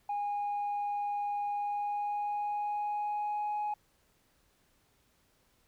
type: tone with pitch glide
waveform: sine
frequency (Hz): 820 to 836.7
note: G#5 to G#5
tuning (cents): -22 to +13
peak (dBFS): -29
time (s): 0.09-3.74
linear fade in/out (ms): 5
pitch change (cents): +35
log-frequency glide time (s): 1.51-3.62
effects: tanh soft clip ceiling -29 dBFS + pink hiss -70 dBFS RMS until 5.67 s